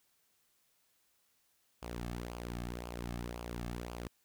sawtooth tone with flanger, 59.4 Hz, A#1, 33 cents sharp, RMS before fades -42 dBFS, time 1.82-4.08 s, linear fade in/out 10 ms, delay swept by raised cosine 0.51 to 2.11 ms, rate 1.9 Hz, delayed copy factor -0.6, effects white hiss -74 dBFS RMS until 4.24 s

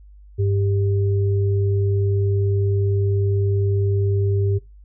sine tone pair together, 100 / 395.6 Hz, G2 / G4, +35 / +16 cents, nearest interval 2 octaves, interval 2381 cents, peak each -17 / -25 dBFS, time 0.38-4.59 s, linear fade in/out 20 ms, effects noise-tail reverb RT60 0.2 s tail -19 dB re dry + added 50 Hz sine -42 dBFS peak until 4.84 s

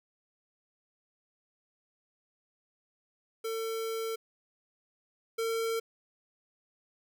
square tone pair in turn, 450 / 453.7 Hz, A4 / A#4, +39 / -47 cents, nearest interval unison, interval 14 cents, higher second, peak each -33 / -30 dBFS, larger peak second, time 3.44-4.16 / 5.38-5.8 s, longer first, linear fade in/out 10 ms, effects none

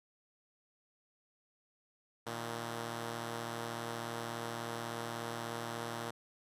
5% pulse tone pair together, 116.54 / 156.6 Hz, A#2 / D#3, 0 / +11 cents, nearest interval perfect fourth, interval 511 cents, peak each -28 / -35 dBFS, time 2.26-6.11 s, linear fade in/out 10 ms, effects resampled to 32000 Hz

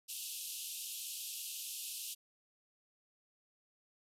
white band-pass noise, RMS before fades -44 dBFS, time 0.08-2.15 s, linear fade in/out 20 ms, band 2600 to 14000 Hz, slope 96 dB/octave, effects none

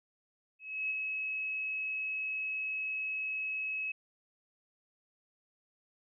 sine tone with ADSR envelope, 2571 Hz, E7, 44 cents flat, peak -30 dBFS, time 0.59-3.92 s, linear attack 310 ms, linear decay 23 ms, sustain -3 dB, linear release 6 ms, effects none

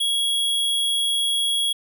square tone, 3322 Hz, G#7, in tune, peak -20 dBFS, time 0-1.73 s, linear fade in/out 10 ms, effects none

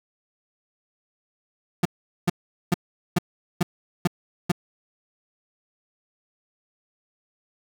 35% pulse tone bursts, 175.5 Hz, F3, 9 cents sharp, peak -15 dBFS, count 7, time 1.83-4.518 s, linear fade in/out 5 ms, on 24 ms, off 420 ms, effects none

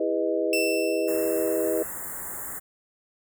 sine chord, E major seventh, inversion none, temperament equal with one note detuned, 329.6 / 406.1 / 493.9 / 622.3 Hz, E4 / G#4 / B4 / D#5, 0 / -39 / 0 / 0 cents, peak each -28 dBFS, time 0-1.83 s, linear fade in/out 5 ms
sawtooth tone with exponential decay, 2670 Hz, E7, 22 cents sharp, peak -20 dBFS, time 0.53-1.91 s, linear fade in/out 1 ms, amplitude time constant 300 ms
white band-stop noise, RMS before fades -35 dBFS, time 1.07-2.6 s, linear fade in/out 20 ms, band 2000 to 7000 Hz, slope 96 dB/octave
effects none

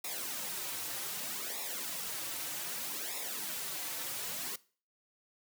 white noise with flanger, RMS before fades -39 dBFS, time 0.04-4.56 s, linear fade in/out 5 ms, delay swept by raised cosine 0.65 to 4.95 ms, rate 0.64 Hz, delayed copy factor -0.75, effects noise-tail reverb RT60 0.4 s tail -20 dB re dry + high-pass 150 Hz 12 dB/octave

